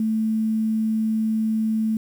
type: tone with quantisation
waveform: sine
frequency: 220 Hz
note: A3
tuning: in tune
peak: -19 dBFS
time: 0-1.97 s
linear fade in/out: 2 ms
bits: 8
effects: none